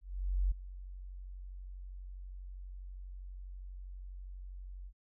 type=tone with ADSR envelope; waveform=sine; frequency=46.17 Hz; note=F#1; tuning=3 cents flat; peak=-26 dBFS; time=0.01-4.93 s; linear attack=500 ms; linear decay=12 ms; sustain=-17 dB; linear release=65 ms; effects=none